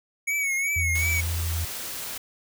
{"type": "tone with vibrato", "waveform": "square", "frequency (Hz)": 2225, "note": "C#7", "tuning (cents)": 6, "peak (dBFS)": -24, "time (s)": [0.27, 1.21], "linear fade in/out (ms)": 10, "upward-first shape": "triangle", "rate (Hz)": 2.7, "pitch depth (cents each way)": 78}
{"type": "tone", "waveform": "sine", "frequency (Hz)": 83, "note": "E2", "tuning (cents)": 12, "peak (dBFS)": -25, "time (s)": [0.76, 1.65], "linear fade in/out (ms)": 5}
{"type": "noise", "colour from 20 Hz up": "white", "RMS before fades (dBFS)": -34, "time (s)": [0.95, 2.18], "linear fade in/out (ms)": 5}
{"effects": []}